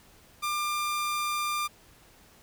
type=tone; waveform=sawtooth; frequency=1195 Hz; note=D6; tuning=30 cents sharp; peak=-24 dBFS; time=0.42-1.68 s; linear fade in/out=20 ms; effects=pink hiss -57 dBFS RMS until 2.42 s